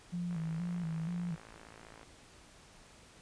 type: tone with vibrato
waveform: sine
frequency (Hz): 168.5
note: E3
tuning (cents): +38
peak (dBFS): -34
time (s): 0.12-1.36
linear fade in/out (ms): 20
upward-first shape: square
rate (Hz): 2.1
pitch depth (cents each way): 65
type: click train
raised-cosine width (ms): 0.5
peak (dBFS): -37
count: 96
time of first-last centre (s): 0.31-2.031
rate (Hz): 55.2
effects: pink hiss -58 dBFS RMS until 3.21 s + resampled to 22050 Hz